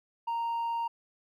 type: tone with hard clipping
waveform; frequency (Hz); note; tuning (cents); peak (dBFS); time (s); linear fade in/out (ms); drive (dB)
triangle; 929; A#5; -6; -28; 0.27-0.88; 10; 1
effects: none